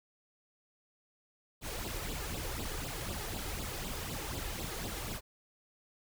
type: noise with flanger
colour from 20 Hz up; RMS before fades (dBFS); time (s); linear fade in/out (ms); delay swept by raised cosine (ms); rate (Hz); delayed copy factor
pink; -39; 1.61-5.21; 50; 0.24 to 2.44; 4; +0.75
effects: none